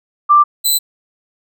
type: tone pair in turn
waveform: sine / 10% pulse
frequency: 1180 / 4013 Hz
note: D6 / B7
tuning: +8 / +27 cents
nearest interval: octave + major sixth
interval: 2119 cents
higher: second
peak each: -5 dBFS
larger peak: neither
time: 0.29-0.44 / 0.64-0.79 s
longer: neither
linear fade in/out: 20 ms
effects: none